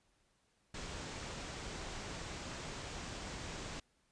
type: low-pass noise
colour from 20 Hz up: pink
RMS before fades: -45 dBFS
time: 0.74-3.8 s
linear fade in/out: 5 ms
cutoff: 8100 Hz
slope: 48 dB/octave
effects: pink hiss -75 dBFS RMS until 4.11 s + resampled to 22050 Hz